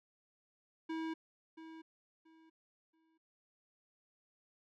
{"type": "tone with echo", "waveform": "square", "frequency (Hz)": 322.6, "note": "E4", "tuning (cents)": -37, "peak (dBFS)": -38, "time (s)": [0.89, 1.14], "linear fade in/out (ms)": 10, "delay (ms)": 680, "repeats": 3, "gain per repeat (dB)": -12, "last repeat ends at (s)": 3.18, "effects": ["low-pass 3000 Hz 12 dB/octave"]}